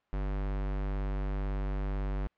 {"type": "tone", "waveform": "square", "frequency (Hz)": 49, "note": "G1", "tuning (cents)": 0, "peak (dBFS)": -31, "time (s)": [0.13, 2.27], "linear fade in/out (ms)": 0, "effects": ["white hiss -74 dBFS RMS until 2.37 s", "low-pass 2000 Hz 12 dB/octave"]}